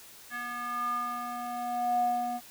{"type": "tone with band-pass filter sweep", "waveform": "square", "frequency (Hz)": 242.4, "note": "B3", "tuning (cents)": -32, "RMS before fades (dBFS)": -32, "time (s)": [0.3, 2.41], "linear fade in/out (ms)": 50, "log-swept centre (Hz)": [1600, 600], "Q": 7.3, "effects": ["white hiss -51 dBFS RMS until 2.5 s"]}